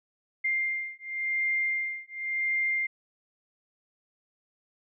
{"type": "beating tone pair", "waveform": "sine", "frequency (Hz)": [2104, 2104.92], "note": ["C7", "C7"], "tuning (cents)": [9, 10], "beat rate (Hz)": 0.92, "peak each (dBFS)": -30, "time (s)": [0.44, 2.87], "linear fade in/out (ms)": 10, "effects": []}